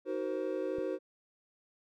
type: chord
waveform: triangle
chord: C half-diminished seventh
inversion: first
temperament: just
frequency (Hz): 314 / 376.7 / 470.9 / 523.3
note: Eb4 / Gb4 / Bb4 / C5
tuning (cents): +16 / +31 / +18 / 0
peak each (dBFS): -37 / -35 / -38 / -35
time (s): 0.05-0.99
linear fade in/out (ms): 50
type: click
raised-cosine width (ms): 3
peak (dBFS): -33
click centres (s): 0.785
effects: none